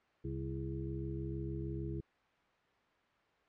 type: harmonic tone with a mistuned harmonic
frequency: 66.5 Hz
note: C2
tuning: 29 cents sharp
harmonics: 1 / 2 / 3 / 5 / 6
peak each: -43 / -41 / -48 / -43 / -48 dBFS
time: 0.24-2.01 s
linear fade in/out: 10 ms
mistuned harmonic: 6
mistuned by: +68 cents
effects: white hiss -70 dBFS RMS until 3.48 s + low-pass 2000 Hz 12 dB/octave